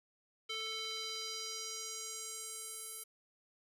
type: tone with band-pass filter sweep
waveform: square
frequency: 441.8 Hz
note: A4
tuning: 7 cents sharp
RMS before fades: -43 dBFS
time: 0.49-3.04 s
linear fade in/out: 10 ms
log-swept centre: 3300 to 11000 Hz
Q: 2.3
effects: none